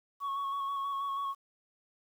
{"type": "tone with vibrato", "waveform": "sine", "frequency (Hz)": 1108.7, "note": "C#6", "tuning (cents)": 0, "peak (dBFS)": -29, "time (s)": [0.2, 1.35], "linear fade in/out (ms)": 50, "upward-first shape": "square", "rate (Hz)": 6.2, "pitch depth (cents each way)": 19, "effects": ["tanh soft clip ceiling -31 dBFS", "10-bit"]}